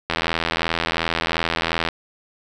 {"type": "click train", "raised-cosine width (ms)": 0.3, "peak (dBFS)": -4, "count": 149, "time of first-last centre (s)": [0.1, 1.887], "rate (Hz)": 82.8, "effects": []}